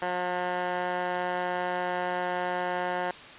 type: tone with band-pass filter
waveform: 15% pulse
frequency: 179.5 Hz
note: F3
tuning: 48 cents sharp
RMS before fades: -30 dBFS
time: 0.02-3.11 s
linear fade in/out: 2 ms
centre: 1100 Hz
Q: 1.7
effects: white hiss -45 dBFS RMS until 3.38 s + resampled to 8000 Hz